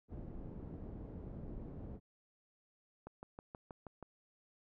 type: low-pass noise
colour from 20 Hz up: pink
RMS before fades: -47 dBFS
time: 0.08-2 s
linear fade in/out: 50 ms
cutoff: 380 Hz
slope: 12 dB/octave
type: click train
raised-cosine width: 1 ms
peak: -34 dBFS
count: 7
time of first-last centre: 3.07-4.027 s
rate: 6.27 Hz
effects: none